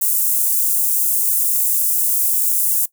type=high-pass noise; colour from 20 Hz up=white; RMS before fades=-17 dBFS; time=0.01-2.86 s; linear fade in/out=10 ms; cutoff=8300 Hz; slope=24 dB/octave; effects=noise-tail reverb RT60 0.1 s tail -19 dB re dry